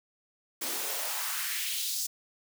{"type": "noise with high-pass filter sweep", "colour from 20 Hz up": "white", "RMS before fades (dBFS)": -33, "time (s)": [0.61, 2.07], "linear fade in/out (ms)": 10, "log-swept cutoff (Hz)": [260, 5800], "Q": 2, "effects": []}